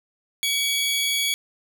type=tone pair together; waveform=sawtooth; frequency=2268 / 3356 Hz; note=C#7 / G#7; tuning=+39 / +17 cents; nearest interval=perfect fifth; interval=678 cents; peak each=-22 / -20 dBFS; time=0.43-1.34 s; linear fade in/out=0 ms; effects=none